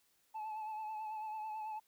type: tone with vibrato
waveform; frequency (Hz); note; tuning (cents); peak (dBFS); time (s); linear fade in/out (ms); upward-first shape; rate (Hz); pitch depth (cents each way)
sine; 865; A5; -30; -37; 0.34-1.8; 20; sine; 9.1; 34
effects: tanh soft clip ceiling -39 dBFS + white hiss -74 dBFS RMS until 1.87 s